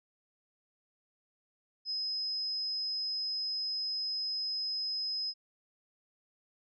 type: tone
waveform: sine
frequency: 5080 Hz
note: D#8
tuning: 35 cents sharp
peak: -32 dBFS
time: 1.85-5.34 s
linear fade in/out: 50 ms
effects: none